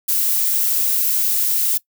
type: noise with high-pass filter sweep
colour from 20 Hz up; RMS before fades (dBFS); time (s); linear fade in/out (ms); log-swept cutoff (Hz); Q
violet; -18; 0.08-1.78; 10; 440 to 1600; 0.81
effects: noise-tail reverb RT60 0.1 s tail -20 dB re dry